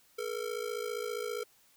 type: ring-modulated tone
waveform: square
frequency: 452.9 Hz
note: A#4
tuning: 50 cents flat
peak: -32 dBFS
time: 0.18-1.44 s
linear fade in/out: 10 ms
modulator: 27.5 Hz
effects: white hiss -65 dBFS RMS until 1.76 s